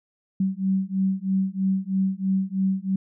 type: beating tone pair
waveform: sine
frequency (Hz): 189.8 / 192.9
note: F#3 / G3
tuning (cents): +44 / -28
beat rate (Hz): 3.1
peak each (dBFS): -24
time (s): 0.4-2.96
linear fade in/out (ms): 5
effects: none